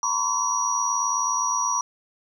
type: tone cluster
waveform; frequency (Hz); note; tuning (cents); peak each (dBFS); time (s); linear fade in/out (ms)
sine; 940 / 1019 / 1127 / 5790; A#5 / C6 / C#6 / F#8; +14 / -46 / +28 / -38; -30 / -26 / -28 / -25; 0.03-1.81; 2
effects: 9-bit